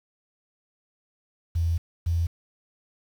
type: tone pair in turn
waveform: sine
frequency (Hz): 83.6 / 84.23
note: E2 / E2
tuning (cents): +25 / +38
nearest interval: unison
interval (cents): 13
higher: second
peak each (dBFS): -21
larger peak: neither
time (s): 1.55-1.78 / 2.06-2.27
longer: first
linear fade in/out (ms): 10
effects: 8-bit